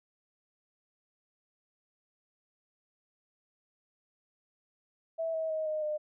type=tone with pitch steps; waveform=sine; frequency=654 / 641.7 / 629.5 / 617.7 / 606 Hz; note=E5 / E5 / D#5 / D#5 / D#5; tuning=-14 / -47 / +20 / -13 / -46 cents; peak=-30 dBFS; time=5.18-5.98 s; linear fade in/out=20 ms; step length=160 ms; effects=none